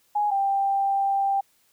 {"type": "tone pair in turn", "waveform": "sine", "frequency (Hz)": [830.6, 788.7], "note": ["G#5", "G5"], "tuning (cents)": [0, 10], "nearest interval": "minor second", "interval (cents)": 90, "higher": "first", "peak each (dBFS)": -20, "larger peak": "neither", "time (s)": [[0.15, 0.31], [0.31, 1.41]], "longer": "second", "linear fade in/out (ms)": 10, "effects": ["white hiss -64 dBFS RMS until 1.72 s"]}